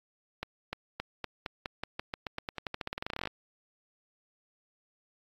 accelerating click train, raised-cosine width 0.3 ms, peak -18 dBFS, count 29, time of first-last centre 0.43-3.273 s, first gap 300 ms, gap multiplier 0.9, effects AAC 32 kbps

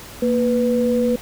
sine tone pair together, 233.1 / 493.9 Hz, A#3 / B4, 0 / 0 cents, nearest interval octave + minor second, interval 1300 cents, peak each -18 dBFS, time 0.22-1.16 s, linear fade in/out 5 ms, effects pink hiss -38 dBFS RMS until 1.21 s

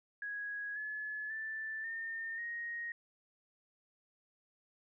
sine tone with pitch steps, 1661.2 / 1711.9 / 1764.1 / 1817.8 / 1873.3 Hz, G#6 / A6 / A6 / A#6 / A#6, 0 / -48 / +4 / -44 / +8 cents, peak -38 dBFS, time 0.22-2.92 s, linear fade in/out 2 ms, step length 540 ms, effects none

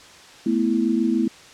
sine chord, A suspended second, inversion none, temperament equal, 220 / 246.9 / 329.6 Hz, A3 / B3 / E4, 0 / 0 / 0 cents, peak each -22 dBFS, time 0.46-1.28 s, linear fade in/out 5 ms, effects white hiss -45 dBFS RMS until 1.53 s + low-pass 6000 Hz 12 dB/octave

